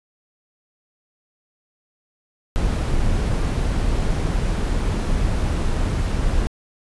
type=noise; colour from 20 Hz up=brown; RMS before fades=-20 dBFS; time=2.56-6.47 s; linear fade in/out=0 ms; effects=resampled to 24000 Hz